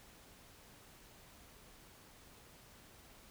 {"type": "silence", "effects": ["pink hiss -60 dBFS RMS until 3.3 s"]}